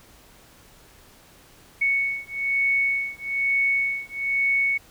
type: beating tone pair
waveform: sine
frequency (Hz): 2217 / 2218.1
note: C#7 / C#7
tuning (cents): 0 / 0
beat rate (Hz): 1.1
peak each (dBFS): -24 / -24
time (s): 1.81-4.78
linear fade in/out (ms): 10
effects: pink hiss -52 dBFS RMS until 4.9 s